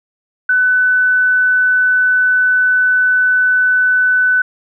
sine tone, 1500 Hz, F#6, 23 cents sharp, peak -9 dBFS, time 0.49-4.42 s, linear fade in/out 5 ms, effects none

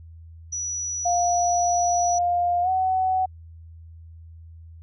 sine tone, 5880 Hz, F#8, 12 cents flat, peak -26 dBFS, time 0.52-2.19 s, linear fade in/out 10 ms
sine tone with pitch glide, 704 to 750.2 Hz, F5 to F#5, +14 to +24 cents, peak -19 dBFS, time 1.05-3.26 s, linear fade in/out 10 ms, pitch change +110 cents, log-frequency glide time 2.62-2.69 s
effects added 82 Hz sine -41 dBFS peak until 4.82 s

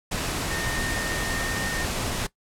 sine tone in noise, 1834 Hz, A#6, 29 cents flat, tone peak -31 dBFS, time 0.5-1.85 s, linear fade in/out 10 ms, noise pink, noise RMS -28 dBFS, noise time 0.11-2.27 s, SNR -6 dB, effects noise-tail reverb RT60 0.1 s tail -18 dB re dry + low-pass 11000 Hz 12 dB/octave

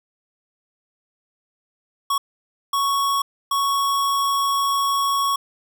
square tone bursts at uneven times, 1111 Hz, C#6, 4 cents sharp, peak -19 dBFS, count 3, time 2.1-2.18 / 2.73-3.22 / 3.51-5.36 s, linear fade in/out 5 ms, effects none

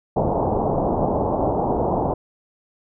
white low-pass noise, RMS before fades -21 dBFS, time 0.16-2.14 s, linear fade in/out 5 ms, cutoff 890 Hz, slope 48 dB/octave, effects none

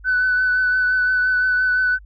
sine tone with vibrato, 1500 Hz, F#6, 23 cents sharp, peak -14 dBFS, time 0.04-1.99 s, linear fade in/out 50 ms, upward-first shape triangle, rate 5.8 Hz, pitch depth 23 cents each way, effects tanh soft clip ceiling -11 dBFS + added 50 Hz sine -40 dBFS peak until 2.05 s

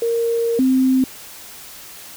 sine tone pair in turn, 464.1 / 260.5 Hz, A#4 / C4, -8 / -7 cents, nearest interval minor seventh, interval 999 cents, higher first, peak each -16 / -12 dBFS, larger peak second, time 0.02-0.59 / 0.59-1.04 s, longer first, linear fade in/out 2 ms, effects white hiss -38 dBFS RMS until 2.16 s

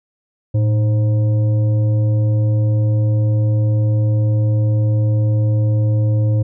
sine tone with frequency modulation, 110 Hz, A2, in tune, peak -12 dBFS, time 0.54-6.43 s, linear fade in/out 10 ms, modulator 418 Hz, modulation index 0.32, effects none

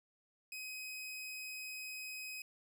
sawtooth tone, 2525 Hz, D#7, 25 cents sharp, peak -40 dBFS, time 0.52-2.42 s, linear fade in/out 2 ms, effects none

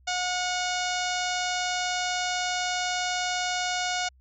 harmonic tone with a mistuned harmonic, 724 Hz, F#5, 38 cents flat, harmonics 1 / 2 / 3 / 4 / 5 / 6 / 7 / 8 / 9 / 10, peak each -30 / -33 / -35 / -36 / -37 / -38 / -38 / -39 / -40 / -40 dBFS, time 0.07-4.09 s, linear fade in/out 10 ms, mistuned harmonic 3, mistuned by +32 cents, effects added 64 Hz sine -55 dBFS peak until 4.2 s

